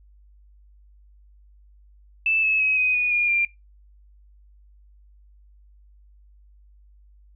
sine tone with pitch steps, 2637 / 2593 / 2550 / 2508 / 2466 / 2425 / 2385 Hz, E7 / E7 / D#7 / D#7 / D#7 / D#7 / D7, 0 / -29 / +42 / +13 / -16 / -45 / +26 cents, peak -18 dBFS, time 2.26-3.45 s, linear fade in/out 2 ms, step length 170 ms, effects noise-tail reverb RT60 0.2 s tail -21 dB re dry + added 50 Hz sine -50 dBFS peak until 7.35 s

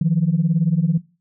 sine beating tone pair, 156 / 174 Hz, D#3 / F3, +5 / -6 cents, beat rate 18 Hz, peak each -17 dBFS, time 0.01-0.98 s, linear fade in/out 5 ms, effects noise-tail reverb RT60 0.3 s tail -18 dB re dry + tanh soft clip ceiling -8 dBFS

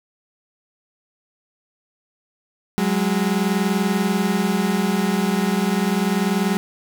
35% pulse tone pair together, 185.67 / 206 Hz, F#3 / G#3, +6 / -14 cents, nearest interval major second, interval 180 cents, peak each -19 dBFS, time 2.78-6.57 s, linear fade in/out 0 ms, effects none

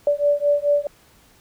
sine beating tone pair, 578 / 582.6 Hz, D5 / D5, -28 / -14 cents, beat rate 4.6 Hz, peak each -19 dBFS, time 0.07-0.87 s, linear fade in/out 2 ms, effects pink hiss -54 dBFS RMS until 1.4 s

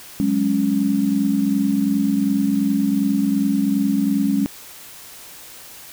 sine chord, F# suspended second, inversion none, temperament equal, 185 / 207.7 / 277.2 Hz, F#3 / G#3 / C#4, 0 / 0 / 0 cents, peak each -25 / -19 / -19 dBFS, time 0.2-4.46 s, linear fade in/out 0 ms, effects white hiss -40 dBFS RMS until 5.92 s

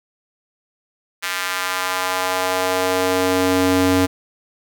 square tone with high-pass filter sweep, 92.5 Hz, F#2, in tune, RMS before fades -19 dBFS, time 1.22-4.07 s, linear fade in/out 20 ms, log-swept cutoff 1700 to 210 Hz, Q 1.3, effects none

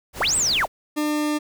pink noise, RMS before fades -34 dBFS, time 0.13-0.68 s, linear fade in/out 50 ms
sine linear two-way sweep, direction up then down, 132.8 to 8372 to 437.1 Hz, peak -18 dBFS, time 0.2-0.66 s, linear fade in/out 10 ms, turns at 0.36 s
40% pulse tone, 300.1 Hz, D4, 38 cents sharp, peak -20 dBFS, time 0.96-1.39 s, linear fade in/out 20 ms
effects none

